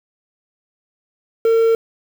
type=tone with quantisation; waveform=triangle; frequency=454.4 Hz; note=A#4; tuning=44 cents flat; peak=-9 dBFS; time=1.45-1.75 s; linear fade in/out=2 ms; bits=6; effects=none